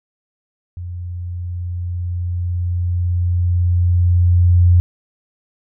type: tone with level ramp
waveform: sine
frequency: 88.2 Hz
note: F2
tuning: 18 cents sharp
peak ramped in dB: -25 to -7 dBFS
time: 0.77-4.8 s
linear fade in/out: 0 ms
effects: none